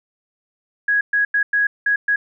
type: tone bursts at uneven times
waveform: sine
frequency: 1661.2 Hz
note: G#6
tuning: in tune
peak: -14 dBFS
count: 6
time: 0.88-1.01 / 1.13-1.25 / 1.34-1.43 / 1.53-1.67 / 1.86-1.96 / 2.08-2.16 s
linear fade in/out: 5 ms
effects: none